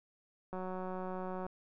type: click train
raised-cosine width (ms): 1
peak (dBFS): -28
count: 174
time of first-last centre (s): 0.53-1.465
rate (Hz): 185
effects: none